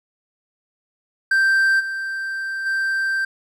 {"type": "tone with level steps", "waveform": "triangle", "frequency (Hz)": 1568, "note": "G6", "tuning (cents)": 0, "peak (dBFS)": [-12, -22, -17], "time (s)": [1.31, 3.25], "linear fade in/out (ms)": 5, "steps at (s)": [1.79, 2.65], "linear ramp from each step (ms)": 20, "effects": []}